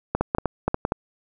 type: clicks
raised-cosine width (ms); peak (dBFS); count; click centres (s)
1; -7; 9; 0.15 / 0.21 / 0.349 / 0.384 / 0.457 / 0.68 / 0.744 / 0.851 / 0.921
effects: none

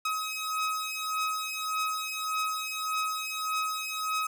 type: beating tone pair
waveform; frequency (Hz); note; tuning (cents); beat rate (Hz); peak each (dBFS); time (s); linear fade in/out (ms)
sawtooth; 1270 / 1271.7; D#6 / D#6; +35 / +37; 1.7; -29; 0.05-4.27; 5
effects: none

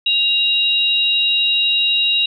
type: tone pair together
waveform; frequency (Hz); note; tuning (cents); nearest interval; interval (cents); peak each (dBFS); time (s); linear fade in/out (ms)
sine; 2794 / 3822; F7 / A#7; 0 / +43; perfect fourth; 543; -16; 0.06-2.26; 5
effects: none

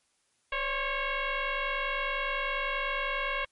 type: tone with frequency modulation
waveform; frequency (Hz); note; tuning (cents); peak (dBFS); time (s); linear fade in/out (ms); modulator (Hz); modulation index
sine; 571; D5; -49; -28; 0.52-3.45; 5; 546; 4.5
effects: white hiss -72 dBFS RMS until 3.51 s + MP3 48 kbps

